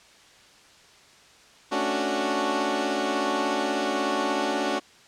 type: chord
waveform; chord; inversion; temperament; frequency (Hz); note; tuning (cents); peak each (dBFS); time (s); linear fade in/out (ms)
15% pulse; D major seventh; second; equal; 220 / 277.2 / 293.7 / 370; A3 / C#4 / D4 / F#4; 0 / 0 / 0 / 0; -26 / -23 / -23 / -22; 1.71-4.8; 20
effects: white hiss -53 dBFS RMS until 5.07 s + low-pass 6000 Hz 12 dB/octave